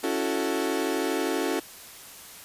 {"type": "chord", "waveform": "35% pulse", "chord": "F# minor seventh", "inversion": "second", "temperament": "equal", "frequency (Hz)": [277.2, 329.6, 370, 440], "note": ["C#4", "E4", "F#4", "A4"], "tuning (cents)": [0, 0, 0, 0], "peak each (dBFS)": -29, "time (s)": [0.03, 1.6], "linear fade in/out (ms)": 10, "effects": ["white hiss -45 dBFS RMS until 2.44 s", "resampled to 32000 Hz"]}